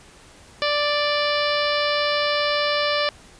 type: harmonic tone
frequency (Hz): 587.3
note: D5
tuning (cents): 0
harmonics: 1 / 2 / 3 / 4 / 5 / 6 / 7 / 8 / 9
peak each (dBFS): -23 / -26 / -28 / -29 / -30 / -31 / -31 / -32 / -33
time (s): 0.62-3.09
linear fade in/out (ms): 0
effects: pink hiss -48 dBFS RMS until 3.39 s + resampled to 22050 Hz